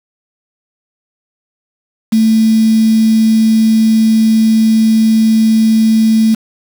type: tone with quantisation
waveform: sine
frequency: 221.3 Hz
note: A3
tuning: 10 cents sharp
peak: -6 dBFS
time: 2.12-6.35 s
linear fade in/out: 10 ms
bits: 4
effects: none